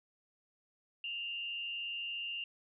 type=tone with frequency modulation; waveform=sine; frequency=2794 Hz; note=F7; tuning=in tune; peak=-37 dBFS; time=1.04-2.44 s; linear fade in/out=2 ms; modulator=165 Hz; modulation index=0.42; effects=none